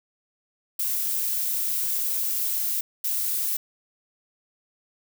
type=noise bursts at uneven times; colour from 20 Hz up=violet; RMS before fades=-26 dBFS; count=2; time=0.79-2.81 / 3.04-3.57 s; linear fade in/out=5 ms; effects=none